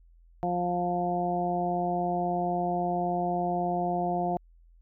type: harmonic tone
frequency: 176.3 Hz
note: F3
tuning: 17 cents sharp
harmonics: 1 / 2 / 3 / 4 / 5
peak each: -32 / -33 / -37 / -28 / -39 dBFS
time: 0.43-4.37 s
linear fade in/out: 0 ms
effects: added 42 Hz sine -54 dBFS peak until 4.81 s